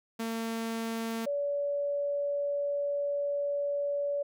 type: tone pair in turn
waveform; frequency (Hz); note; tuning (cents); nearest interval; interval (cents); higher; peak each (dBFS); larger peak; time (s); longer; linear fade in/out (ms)
sawtooth / sine; 226.9 / 571.8; A#3 / D5; -47 / -46; octave + major third; 1601; second; -28; neither; 0.19-1.26 / 1.26-4.23; second; 10
effects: none

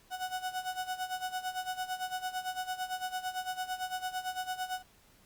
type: tone with tremolo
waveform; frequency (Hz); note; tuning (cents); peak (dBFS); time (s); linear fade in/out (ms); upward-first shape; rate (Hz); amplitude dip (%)
35% pulse; 740; F#5; 0; -30; 0.1-4.83; 50; sine; 8.9; 80
effects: pink hiss -63 dBFS RMS until 5.25 s + Opus 48 kbps

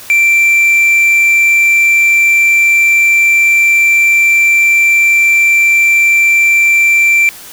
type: tone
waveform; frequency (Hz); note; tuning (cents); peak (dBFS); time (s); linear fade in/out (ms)
triangle; 2349; D7; 0; -4; 0.1-7.29; 0
effects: white hiss -32 dBFS RMS until 7.52 s

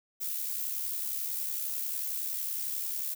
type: noise with amplitude modulation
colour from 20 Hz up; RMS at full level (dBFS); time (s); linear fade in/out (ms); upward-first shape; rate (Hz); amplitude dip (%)
violet; -32; 0.2-3.15; 20; sine; 71; 45
effects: none

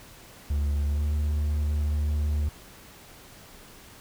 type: tone with pitch glide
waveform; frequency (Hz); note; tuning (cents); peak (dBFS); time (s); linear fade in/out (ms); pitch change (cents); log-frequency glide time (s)
triangle; 72.2 to 74.57; D2 to D2; -29 to +27; -21; 0.5-2.49; 5; +56; 0.89-1.04
effects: pink hiss -49 dBFS RMS until 4 s

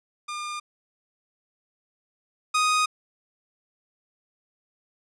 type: tone pair in turn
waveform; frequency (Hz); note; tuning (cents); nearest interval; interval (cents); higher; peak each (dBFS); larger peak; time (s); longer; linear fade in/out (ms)
sawtooth; 1206 / 1245.6; D6 / D#6; +46 / +2; minor second; 56; second; -27 / -16; second; 0.28-0.6 / 2.54-2.86; neither; 10
effects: resampled to 22050 Hz

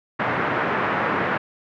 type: band-pass noise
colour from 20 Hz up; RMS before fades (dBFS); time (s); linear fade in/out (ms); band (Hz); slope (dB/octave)
white; -23; 0.19-1.38; 10; 110 to 1800; 24
effects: none

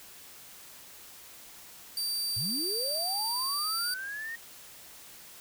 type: tone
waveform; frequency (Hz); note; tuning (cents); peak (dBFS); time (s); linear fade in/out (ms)
sawtooth; 4656; D8; -16; -27; 1.97-3.94; 2
type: linear sweep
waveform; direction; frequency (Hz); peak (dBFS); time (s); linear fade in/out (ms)
sine; up; 92.5 to 1872; -35; 2.36-4.36; 10
effects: white hiss -50 dBFS RMS until 5.4 s

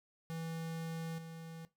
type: tone with level steps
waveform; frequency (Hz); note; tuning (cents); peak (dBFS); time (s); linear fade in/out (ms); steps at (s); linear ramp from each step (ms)
square; 163.8; E3; -11; -40 / -47; 0.3-1.65; 0; 1.18; 5
effects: noise-tail reverb RT60 0.2 s tail -17 dB re dry

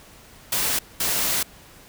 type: noise bursts at uneven times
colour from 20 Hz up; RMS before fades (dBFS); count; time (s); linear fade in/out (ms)
white; -23; 2; 0.52-0.79 / 1-1.43; 5
effects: pink hiss -48 dBFS RMS until 1.88 s

